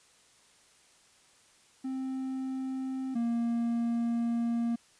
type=tone pair in turn; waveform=triangle; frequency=262.8 / 233.9 Hz; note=C4 / A#3; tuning=+8 / +6 cents; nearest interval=major second; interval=202 cents; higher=first; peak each=-30 / -25 dBFS; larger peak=second; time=1.84-3.15 / 3.15-4.76 s; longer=second; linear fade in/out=10 ms; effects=white hiss -62 dBFS RMS until 4.99 s + resampled to 22050 Hz